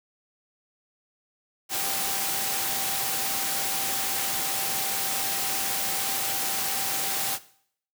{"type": "tone in noise", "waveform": "sine", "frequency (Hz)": 781, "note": "G5", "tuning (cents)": -7, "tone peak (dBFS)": -37, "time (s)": [1.69, 7.39], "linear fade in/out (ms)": 50, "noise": "white", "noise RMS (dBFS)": -28, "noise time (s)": [1.69, 7.39], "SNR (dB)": -12, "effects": ["noise-tail reverb RT60 0.6 s tail -17 dB re dry", "high-pass 100 Hz 12 dB/octave"]}